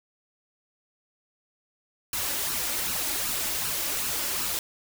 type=noise with flanger; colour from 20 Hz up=white; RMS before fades=-29 dBFS; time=2.13-4.59 s; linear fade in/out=2 ms; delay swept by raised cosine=0.71 to 3.51 ms; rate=2.6 Hz; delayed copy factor=+0.55; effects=none